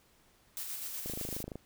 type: noise with tremolo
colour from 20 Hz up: blue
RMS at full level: -39 dBFS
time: 0.57-1.43 s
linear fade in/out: 0 ms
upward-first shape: square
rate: 8.1 Hz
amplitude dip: 30%
type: click train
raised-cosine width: 2 ms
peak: -27 dBFS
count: 14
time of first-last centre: 1.06-1.556 s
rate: 26.2 Hz
effects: pink hiss -66 dBFS RMS until 1.65 s